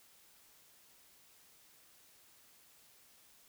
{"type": "silence", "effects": ["white hiss -64 dBFS RMS until 3.48 s"]}